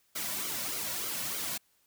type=noise with flanger; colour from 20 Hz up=white; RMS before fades=-35 dBFS; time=0.15-1.58 s; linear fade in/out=10 ms; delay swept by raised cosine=1.1 to 2.5 ms; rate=3.3 Hz; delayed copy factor=-0.65; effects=white hiss -70 dBFS RMS until 1.86 s